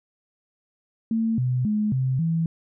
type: tone with pitch steps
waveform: sine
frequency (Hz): 225.2 / 126.1 / 211.7 / 130.4 / 164.4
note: A3 / B2 / G#3 / C3 / E3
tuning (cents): +40 / +36 / +33 / -5 / -4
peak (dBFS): -20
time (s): 1.11-2.46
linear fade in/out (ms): 2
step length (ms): 270
effects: none